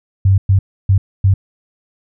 sine tone bursts at uneven times, 96.6 Hz, G2, 25 cents flat, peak -7 dBFS, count 4, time 0.25-0.38 / 0.49-0.59 / 0.89-0.98 / 1.24-1.34 s, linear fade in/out 5 ms, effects none

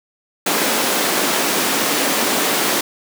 pink high-pass noise, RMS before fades -18 dBFS, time 0.46-2.81 s, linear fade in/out 5 ms, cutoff 230 Hz, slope 24 dB/octave, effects none

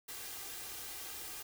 white noise with comb filter, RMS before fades -45 dBFS, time 0.08-1.43 s, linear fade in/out 10 ms, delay 2.5 ms, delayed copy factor +0.55, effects none

